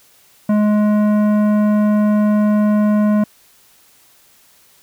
triangle tone with tanh clipping, 210 Hz, G#3, 19 cents sharp, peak -13 dBFS, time 0.49-3.24 s, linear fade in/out 5 ms, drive 17 dB, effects white hiss -51 dBFS RMS until 4.82 s

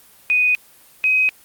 sine tone pair in turn, 2489 / 2524 Hz, D#7 / D#7, 0 / +24 cents, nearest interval unison, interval 24 cents, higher second, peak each -13 dBFS, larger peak neither, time 0.3-0.55 / 1.04-1.29 s, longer neither, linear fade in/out 0 ms, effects white hiss -49 dBFS RMS until 1.44 s + Opus 32 kbps

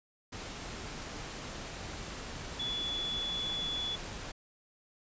sine tone in noise, 3428 Hz, A7, 46 cents flat, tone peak -33 dBFS, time 2.59-3.96 s, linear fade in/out 10 ms, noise pink, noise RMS -42 dBFS, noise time 0.32-4.32 s, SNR +6 dB, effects resampled to 16000 Hz

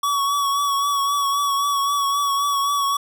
square tone with vibrato, 1127 Hz, C#6, 28 cents sharp, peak -19 dBFS, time 0.03-2.97 s, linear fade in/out 5 ms, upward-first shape triangle, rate 3.8 Hz, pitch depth 36 cents each way, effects none

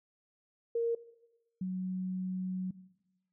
sine tone pair in turn, 464.9 / 185.35 Hz, A#4 / F#3, -5 / +3 cents, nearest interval octave + major third, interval 1592 cents, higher first, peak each -28 / -32 dBFS, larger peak first, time 0.75-0.95 / 1.61-2.71 s, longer second, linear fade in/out 5 ms, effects noise-tail reverb RT60 1.0 s tail -18 dB re dry

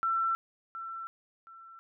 sine tone with echo, 1343 Hz, E6, 32 cents sharp, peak -26 dBFS, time 0.03-0.35 s, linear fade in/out 0 ms, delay 720 ms, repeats 2, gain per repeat -11 dB, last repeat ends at 1.79 s, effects none

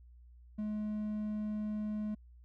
triangle tone, 212 Hz, G#3, 36 cents sharp, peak -32 dBFS, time 0.58-2.15 s, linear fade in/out 10 ms, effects added 60 Hz sine -54 dBFS peak until 2.44 s

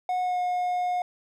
triangle tone with pitch glide, 730 to 719.9 Hz, F#5 to F#5, -24 to -48 cents, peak -22 dBFS, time 0.09-1.02 s, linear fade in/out 2 ms, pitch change -24 cents, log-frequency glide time 0.21-0.4 s, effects none

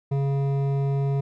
sine tone with hard clipping, 138.59 Hz, C#3, in tune, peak -23 dBFS, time 0.11-1.21 s, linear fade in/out 10 ms, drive 11 dB, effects none

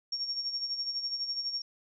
sine tone with tremolo, 5530 Hz, F8, 18 cents flat, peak -29 dBFS, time 0.12-1.62 s, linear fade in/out 5 ms, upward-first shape sine, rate 12 Hz, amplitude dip 60%, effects none

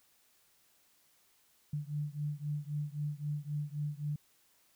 sine beating tone pair, 146.2 / 150 Hz, D3 / D3, -7 / +37 cents, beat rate 3.8 Hz, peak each -37 / -38 dBFS, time 1.73-4.16 s, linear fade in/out 5 ms, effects white hiss -69 dBFS RMS until 4.75 s

